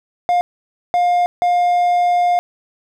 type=tone bursts at uneven times; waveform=triangle; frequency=708 Hz; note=F5; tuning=23 cents sharp; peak=-10 dBFS; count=3; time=0.29-0.41 / 0.94-1.26 / 1.42-2.39 s; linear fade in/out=0 ms; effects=none